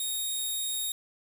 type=tone; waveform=10% pulse; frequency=3729 Hz; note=A#7; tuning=in tune; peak=-22 dBFS; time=0-0.92 s; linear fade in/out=2 ms; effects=8-bit